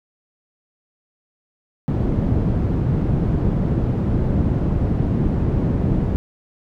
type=low-pass noise; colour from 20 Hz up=white; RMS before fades=-19 dBFS; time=1.88-6.16 s; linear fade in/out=0 ms; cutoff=190 Hz; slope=12 dB/octave; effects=none